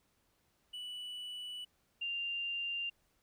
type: tone pair in turn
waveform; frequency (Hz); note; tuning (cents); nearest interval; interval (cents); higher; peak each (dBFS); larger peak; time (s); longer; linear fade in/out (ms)
triangle / sine; 2960 / 2789; F#7 / F7; 0 / -3; minor second; 103; first; -40 / -35; second; 0.73-1.65 / 2.01-2.9; first; 10
effects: pink hiss -75 dBFS RMS until 3.22 s